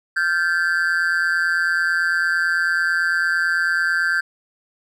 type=tone with amplitude modulation; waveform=triangle; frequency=1563 Hz; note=G6; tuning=6 cents flat; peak=-11 dBFS; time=0.16-4.21 s; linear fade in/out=10 ms; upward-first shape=sine; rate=169 Hz; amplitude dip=95%; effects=none